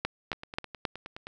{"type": "two click trains", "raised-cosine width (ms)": 0.3, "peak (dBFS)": [-12, -24], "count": [4, 10], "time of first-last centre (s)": [[0.05, 0.852], [0.33, 1.269]], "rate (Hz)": [3.74, 9.58], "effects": []}